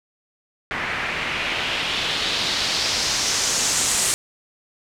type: noise with low-pass filter sweep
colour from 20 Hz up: white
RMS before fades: -23 dBFS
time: 0.71-4.14 s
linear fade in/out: 0 ms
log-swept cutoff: 1900 to 8500 Hz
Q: 2.1
effects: none